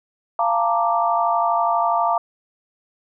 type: chord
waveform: sine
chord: Bb major seventh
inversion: second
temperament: equal with one note detuned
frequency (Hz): 691.2 / 880 / 932.3 / 1174.7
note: F5 / A5 / Bb5 / D6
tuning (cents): -18 / 0 / 0 / 0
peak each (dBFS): -20 / -25 / -22 / -22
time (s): 0.39-2.18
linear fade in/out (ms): 2
effects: none